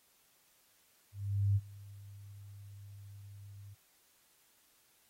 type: tone with ADSR envelope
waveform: sine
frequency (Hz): 100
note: G2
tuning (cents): +35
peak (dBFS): -25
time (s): 1.12-3.75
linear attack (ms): 440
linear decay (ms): 41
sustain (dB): -23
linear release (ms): 19
effects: white hiss -69 dBFS RMS until 5.09 s + AAC 48 kbps